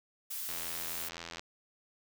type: noise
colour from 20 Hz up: blue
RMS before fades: -39 dBFS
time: 0.3-1.09 s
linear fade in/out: 10 ms
type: click train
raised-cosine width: 0.2 ms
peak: -24 dBFS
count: 77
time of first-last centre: 0.49-1.395 s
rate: 84 Hz
effects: none